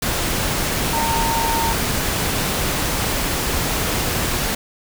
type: tone in noise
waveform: sine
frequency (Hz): 914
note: A#5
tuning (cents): -34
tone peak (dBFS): -20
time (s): 0.93-1.73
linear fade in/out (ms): 5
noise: pink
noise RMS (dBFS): -21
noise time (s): 0.02-4.55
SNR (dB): -2
effects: none